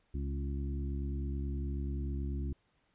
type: harmonic tone with a mistuned harmonic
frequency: 69.3 Hz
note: C#2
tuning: in tune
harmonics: 1 / 2 / 3 / 4 / 5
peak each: -34 / -42 / -45 / -45 / -48 dBFS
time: 0.14-2.53 s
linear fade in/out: 5 ms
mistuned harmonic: 4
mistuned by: -15 cents
effects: pink hiss -74 dBFS RMS until 2.94 s + resampled to 8000 Hz